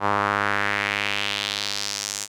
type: tone with band-pass filter sweep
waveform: sawtooth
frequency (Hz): 101.7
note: G#2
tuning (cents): -36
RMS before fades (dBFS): -25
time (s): 0-2.28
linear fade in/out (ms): 50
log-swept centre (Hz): 1000 to 7300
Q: 2.2
effects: none